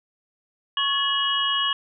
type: tone cluster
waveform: sine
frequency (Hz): 1105 / 1705 / 2908 / 3256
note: C#6 / G#6 / F#7 / G#7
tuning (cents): -6 / +45 / -31 / -35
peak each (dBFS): -26 / -30 / -23 / -28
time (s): 0.77-1.73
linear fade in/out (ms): 2
effects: none

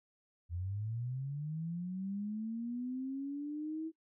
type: linear sweep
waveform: sine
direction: up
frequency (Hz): 82.7 to 324.9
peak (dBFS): -36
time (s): 0.49-3.92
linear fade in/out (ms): 50
effects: noise-tail reverb RT60 0.1 s tail -17 dB re dry

